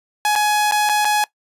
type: tone with dropouts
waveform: sawtooth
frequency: 840 Hz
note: G#5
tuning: 19 cents sharp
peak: -11 dBFS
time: 0.25-1.24 s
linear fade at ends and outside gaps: 1 ms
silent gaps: 0.354-0.359 / 0.712-0.721 / 0.891-0.895 / 1.047-1.052 s
effects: noise-tail reverb RT60 0.1 s tail -20 dB re dry + resampled to 32000 Hz